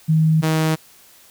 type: tone pair in turn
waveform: sine / sawtooth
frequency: 158.3 / 158.3 Hz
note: D#3 / D#3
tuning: +30 / +30 cents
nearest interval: unison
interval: 0 cents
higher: neither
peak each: -12 dBFS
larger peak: neither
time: 0.08-0.42 / 0.42-0.76 s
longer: neither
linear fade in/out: 20 ms
effects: white hiss -49 dBFS RMS until 1.3 s